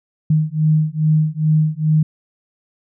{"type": "beating tone pair", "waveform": "sine", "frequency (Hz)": [154, 156.4], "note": ["D#3", "D#3"], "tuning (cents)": [-17, 9], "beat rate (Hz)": 2.4, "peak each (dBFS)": -16, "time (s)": [0.3, 2.03], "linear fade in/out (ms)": 5, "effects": []}